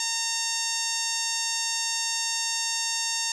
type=tone with low-pass filter; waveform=5% pulse; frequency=915 Hz; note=A#5; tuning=32 cents flat; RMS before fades=-28 dBFS; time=0-3.32 s; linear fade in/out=2 ms; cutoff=6600 Hz; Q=2.5; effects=none